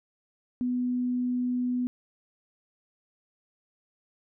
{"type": "tone", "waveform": "sine", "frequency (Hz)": 248.1, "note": "B3", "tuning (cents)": 8, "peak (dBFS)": -25, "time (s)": [0.61, 1.87], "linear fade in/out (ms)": 0, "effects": []}